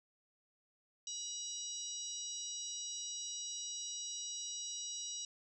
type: harmonic tone with a mistuned harmonic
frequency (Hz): 970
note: B5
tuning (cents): -31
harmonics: 3 / 4 / 5 / 6 / 7 / 8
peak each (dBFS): -51 / -47 / -54 / -43 / -55 / -51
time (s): 1.07-5.25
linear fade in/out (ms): 2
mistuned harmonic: 6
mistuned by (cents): -25
effects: none